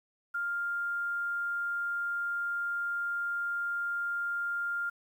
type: tone with quantisation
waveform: sine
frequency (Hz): 1400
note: F6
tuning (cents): +4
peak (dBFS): -30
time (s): 0.34-4.9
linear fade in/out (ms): 10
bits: 10
effects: none